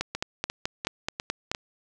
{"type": "two click trains", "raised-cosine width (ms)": 0.2, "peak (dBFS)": [-10, -13], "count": [8, 5], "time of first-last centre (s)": [[0.01, 1.515], [0.15, 1.549]], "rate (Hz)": [4.65, 2.86], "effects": []}